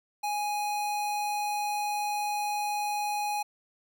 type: tone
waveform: square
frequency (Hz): 830.6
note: G#5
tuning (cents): 0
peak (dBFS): -29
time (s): 0.23-3.43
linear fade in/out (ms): 10
effects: none